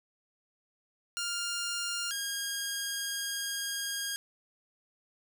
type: tone pair in turn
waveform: 10% pulse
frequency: 1402 / 1625.6 Hz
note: F6 / G#6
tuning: +6 / -38 cents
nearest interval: minor third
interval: 256 cents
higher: second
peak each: -24 dBFS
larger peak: neither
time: 1.17-2.11 / 2.11-4.16 s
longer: second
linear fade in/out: 0 ms
effects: none